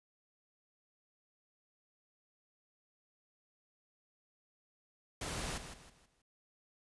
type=noise with echo; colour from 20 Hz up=pink; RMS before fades=-40 dBFS; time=5.21-5.58 s; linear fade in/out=5 ms; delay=160 ms; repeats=4; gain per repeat=-9 dB; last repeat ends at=6.22 s; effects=resampled to 24000 Hz